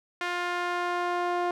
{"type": "tone with band-pass filter sweep", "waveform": "sawtooth", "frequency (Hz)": 352.8, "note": "F4", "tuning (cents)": 18, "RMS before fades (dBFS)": -29, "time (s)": [0.21, 1.51], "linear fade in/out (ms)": 2, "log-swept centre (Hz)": [1800, 750], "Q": 1.1, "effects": []}